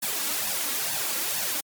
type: noise with flanger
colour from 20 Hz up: white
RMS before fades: -28 dBFS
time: 0.02-1.61 s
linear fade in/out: 10 ms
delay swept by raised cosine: 1.1 to 3.7 ms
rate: 2.2 Hz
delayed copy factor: +0.7
effects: high-pass 150 Hz 12 dB/octave + MP3 96 kbps